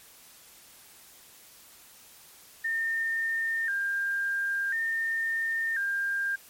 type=tone with vibrato; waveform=sine; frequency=1704 Hz; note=G#6; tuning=44 cents sharp; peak=-26 dBFS; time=2.64-6.36 s; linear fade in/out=10 ms; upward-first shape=square; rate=0.48 Hz; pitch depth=110 cents each way; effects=white hiss -53 dBFS RMS until 6.49 s + MP3 64 kbps